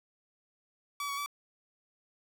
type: tone with pitch steps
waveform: sawtooth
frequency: 1145 / 1124 / 1152 Hz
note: D6 / C#6 / D6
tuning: -44 / +24 / -34 cents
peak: -30 dBFS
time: 1-1.261 s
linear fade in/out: 2 ms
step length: 87 ms
effects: none